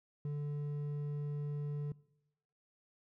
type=tone with hard clipping; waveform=sine; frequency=146.1 Hz; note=D3; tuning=9 cents flat; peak=-37 dBFS; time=0.25-1.92 s; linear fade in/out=2 ms; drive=5 dB; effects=noise-tail reverb RT60 0.9 s tail -22 dB re dry